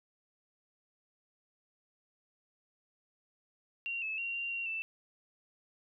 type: tone with pitch steps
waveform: sine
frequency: 2758 / 2604 / 2753 / 2770 / 2753 / 2658 Hz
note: F7 / E7 / F7 / F7 / F7 / E7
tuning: -22 / -22 / -25 / -15 / -25 / +14 cents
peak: -34 dBFS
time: 3.86-4.82 s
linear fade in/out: 0 ms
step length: 160 ms
effects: none